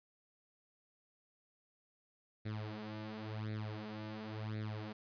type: tone with flanger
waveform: sawtooth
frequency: 107.7 Hz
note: A2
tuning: 37 cents flat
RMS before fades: -43 dBFS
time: 2.45-4.93 s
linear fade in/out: 10 ms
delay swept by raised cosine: 0.49 to 5.99 ms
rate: 0.94 Hz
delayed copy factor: +0.8
effects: resampled to 11025 Hz + 12-bit